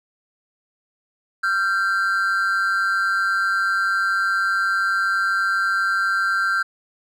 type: tone pair together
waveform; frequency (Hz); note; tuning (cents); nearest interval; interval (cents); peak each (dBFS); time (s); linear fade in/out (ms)
triangle; 1375.7 / 1568; F6 / G6; -26 / 0; major second; 226; -19; 1.43-6.63; 10
effects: none